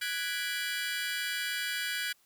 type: chord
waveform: 25% pulse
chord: G# half-diminished seventh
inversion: third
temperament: equal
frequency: 1480 / 1661.2 / 1975.5 / 2349 Hz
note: F#6 / G#6 / B6 / D7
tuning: 0 / 0 / 0 / 0 cents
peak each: -33 / -32 / -36 / -35 dBFS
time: 0.01-2.13 s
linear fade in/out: 10 ms
effects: white hiss -67 dBFS RMS until 2.25 s